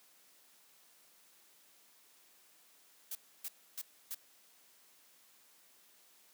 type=noise bursts; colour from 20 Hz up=blue; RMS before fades=-41 dBFS; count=4; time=3.11-4.148 s; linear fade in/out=5 ms; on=42 ms; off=290 ms; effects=white hiss -65 dBFS RMS until 6.33 s + high-pass 200 Hz 12 dB/octave